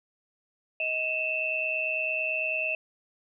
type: tone cluster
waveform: sine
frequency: 631 / 2559 / 2688 Hz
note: D#5 / D#7 / E7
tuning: +24 / +48 / +33 cents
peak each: -34 / -31 / -29 dBFS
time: 0.8-2.75 s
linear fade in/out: 2 ms
effects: none